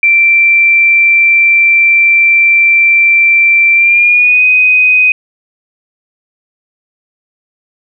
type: tone with pitch glide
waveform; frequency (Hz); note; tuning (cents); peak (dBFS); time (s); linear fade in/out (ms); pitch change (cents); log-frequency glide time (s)
sine; 2349 to 2503; D7 to D#7; 0 to +10; -4; 0.03-5.12; 2; +110; 3.74-4.44
effects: none